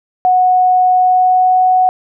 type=tone with pitch glide; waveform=sine; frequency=735 to 740.1 Hz; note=F#5 to F#5; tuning=-12 to 0 cents; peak=-7 dBFS; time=0.25-1.89 s; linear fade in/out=0 ms; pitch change=+12 cents; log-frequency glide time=0.95-1.61 s; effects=none